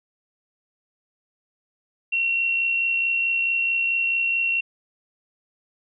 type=tone with amplitude modulation; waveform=sine; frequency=2731 Hz; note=F7; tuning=39 cents flat; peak=-18 dBFS; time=2.12-4.61 s; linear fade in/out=10 ms; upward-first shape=sine; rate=64.6 Hz; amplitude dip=35%; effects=none